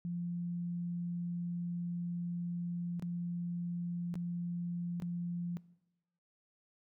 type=tone with dropouts; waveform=sine; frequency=173.6 Hz; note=F3; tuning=10 cents flat; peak=-35 dBFS; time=0.05-5.57 s; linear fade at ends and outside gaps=0 ms; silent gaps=2.996-3.024 / 4.141-4.155 / 5-5.022 s; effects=noise-tail reverb RT60 1.0 s tail -21 dB re dry